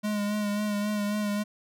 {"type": "tone with vibrato", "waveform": "square", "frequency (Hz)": 207.7, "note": "G#3", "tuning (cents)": 0, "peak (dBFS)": -27, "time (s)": [0.03, 1.44], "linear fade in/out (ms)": 20, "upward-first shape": "sine", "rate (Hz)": 3.7, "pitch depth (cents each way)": 29, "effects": []}